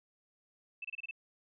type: tone bursts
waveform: sine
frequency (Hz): 2637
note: E7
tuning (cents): 0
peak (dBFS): -38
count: 6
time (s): 0.82-1.111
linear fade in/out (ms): 5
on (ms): 26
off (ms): 27
effects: none